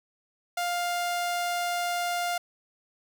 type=tone; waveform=sawtooth; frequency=702 Hz; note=F5; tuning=9 cents sharp; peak=-23 dBFS; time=0.57-2.38 s; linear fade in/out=5 ms; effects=none